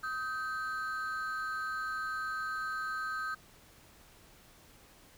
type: ring-modulated tone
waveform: triangle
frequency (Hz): 1409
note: F6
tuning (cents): +15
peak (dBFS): -29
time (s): 0.03-3.35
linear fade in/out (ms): 10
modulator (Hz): 146
effects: pink hiss -59 dBFS RMS until 5.17 s